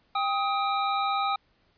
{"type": "tone pair together", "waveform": "square", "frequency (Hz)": [794, 1259.3], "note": ["G5", "D#6"], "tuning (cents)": [22, 20], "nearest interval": "minor sixth", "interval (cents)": 798, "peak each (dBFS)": -28, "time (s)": [0.15, 1.36], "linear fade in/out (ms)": 5, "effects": ["pink hiss -67 dBFS RMS until 1.77 s", "resampled to 11025 Hz"]}